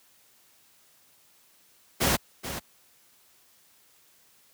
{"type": "noise with echo", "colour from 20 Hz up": "pink", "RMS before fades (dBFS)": -23, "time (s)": [2, 2.17], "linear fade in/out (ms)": 20, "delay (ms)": 430, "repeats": 1, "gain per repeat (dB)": -11, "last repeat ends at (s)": 2.6, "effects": ["white hiss -61 dBFS RMS until 4.53 s", "high-pass 60 Hz 12 dB/octave"]}